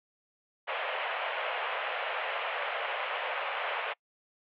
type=band-pass noise; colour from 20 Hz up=pink; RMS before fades=-34 dBFS; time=0.67-3.94 s; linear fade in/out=20 ms; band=510 to 3100 Hz; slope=48 dB/octave; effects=noise-tail reverb RT60 0.1 s tail -26 dB re dry